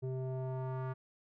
square tone with low-pass filter sweep, 130 Hz, C3, 11 cents flat, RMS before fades -38 dBFS, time 0.02-0.94 s, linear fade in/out 20 ms, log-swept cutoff 430 to 1300 Hz, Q 1.9, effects none

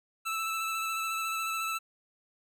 25% pulse tone with vibrato, 1318.5 Hz, E6, in tune, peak -27 dBFS, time 0.25-1.79 s, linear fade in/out 20 ms, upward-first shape square, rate 14 Hz, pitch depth 12 cents each way, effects none

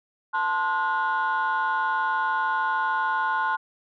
sine chord, F# diminished, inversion first, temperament equal with one note detuned, 880 / 1046.5 / 1447 Hz, A5 / C6 / F#6, 0 / 0 / -39 cents, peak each -25 dBFS, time 0.33-3.57 s, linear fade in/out 20 ms, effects tanh soft clip ceiling -17 dBFS

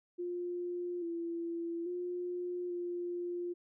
sine tone with pitch steps, 352.7 / 337.6 / 355.6 / 350.8 Hz, F4 / E4 / F4 / F4, +17 / +41 / +31 / +8 cents, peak -35 dBFS, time 0.18-3.54 s, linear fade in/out 20 ms, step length 840 ms, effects none

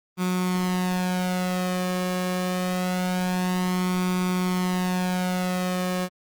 sawtooth tone with flanger, 182.2 Hz, F#3, 26 cents flat, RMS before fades -25 dBFS, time 0.17-6.09 s, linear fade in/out 50 ms, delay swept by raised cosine 0.85 to 1.75 ms, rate 0.25 Hz, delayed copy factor +0.6, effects Opus 24 kbps

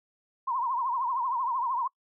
sine tone with vibrato, 1000 Hz, B5, 21 cents sharp, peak -26 dBFS, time 0.47-1.88 s, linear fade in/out 10 ms, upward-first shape triangle, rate 13 Hz, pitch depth 160 cents each way, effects noise-tail reverb RT60 0.1 s tail -25 dB re dry

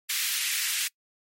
pink high-pass noise, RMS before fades -28 dBFS, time 0.09-0.88 s, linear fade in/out 10 ms, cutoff 1900 Hz, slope 24 dB/octave, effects noise-tail reverb RT60 0.1 s tail -25 dB re dry + MP3 64 kbps

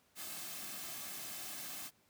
white noise with comb filter, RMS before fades -45 dBFS, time 0.15-1.91 s, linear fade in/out 50 ms, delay 2.1 ms, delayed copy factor -0.55, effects pink hiss -71 dBFS RMS until 2.09 s + high-pass 100 Hz 12 dB/octave

